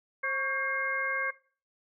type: harmonic tone with a mistuned harmonic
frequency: 533 Hz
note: C5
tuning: 32 cents sharp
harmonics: 1 / 2 / 3 / 4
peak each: -38 / -35 / -32 / -32 dBFS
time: 0.23-1.31 s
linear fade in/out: 10 ms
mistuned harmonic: 2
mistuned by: +82 cents
effects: noise-tail reverb RT60 0.4 s tail -18 dB re dry